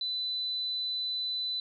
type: tone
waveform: sine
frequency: 4000 Hz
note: B7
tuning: 21 cents sharp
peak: -30 dBFS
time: 0.01-1.6 s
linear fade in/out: 2 ms
effects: none